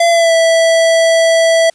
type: tone with pitch glide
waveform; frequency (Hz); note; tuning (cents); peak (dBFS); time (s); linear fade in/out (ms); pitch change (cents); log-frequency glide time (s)
square; 680 to 658; F5 to E5; -46 to -3; -8; 0-1.7; 5; -57; 0.1-0.33
effects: white hiss -52 dBFS RMS until 1.74 s + resampled to 22050 Hz